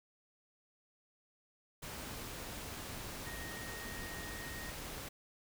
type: tone in noise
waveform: sine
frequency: 1864.7 Hz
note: A#6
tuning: in tune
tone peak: -48 dBFS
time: 3.26-4.71 s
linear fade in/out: 10 ms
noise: pink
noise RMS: -45 dBFS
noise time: 1.82-5.09 s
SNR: -6 dB
effects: none